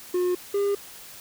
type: tone pair in turn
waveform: triangle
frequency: 359.5 / 402.7 Hz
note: F#4 / G4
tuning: -50 / +47 cents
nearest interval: major second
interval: 197 cents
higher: second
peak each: -19 dBFS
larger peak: neither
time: 0.14-0.35 / 0.54-0.75 s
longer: neither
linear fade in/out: 5 ms
effects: white hiss -44 dBFS RMS until 1.2 s